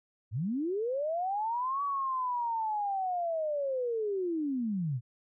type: linear two-way sweep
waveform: sine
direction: up then down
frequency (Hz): 90.2 to 1143 to 111.9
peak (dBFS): -29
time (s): 0.31-5.01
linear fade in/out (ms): 50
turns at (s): 1.83
effects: none